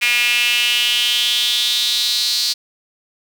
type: tone with high-pass filter sweep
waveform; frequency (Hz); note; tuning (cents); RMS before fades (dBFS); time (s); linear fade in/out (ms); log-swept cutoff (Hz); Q
sawtooth; 241.1; B3; -41; -17; 0.01-2.54; 20; 2400 to 4400; 5.7
effects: none